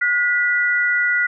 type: tone pair together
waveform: sine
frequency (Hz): 1445 / 1970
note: F#6 / B6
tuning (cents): -41 / -5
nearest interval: perfect fourth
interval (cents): 536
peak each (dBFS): -18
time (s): 0.01-1.27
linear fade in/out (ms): 10
effects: none